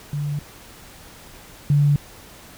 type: tone pair in turn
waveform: sine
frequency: 145.8 / 144.71 Hz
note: D3 / D3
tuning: -12 / -25 cents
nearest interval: unison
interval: 13 cents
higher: first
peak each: -22 / -13 dBFS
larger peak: second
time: 0.13-0.39 / 1.7-1.96 s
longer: neither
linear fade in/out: 2 ms
effects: pink hiss -44 dBFS RMS until 2.57 s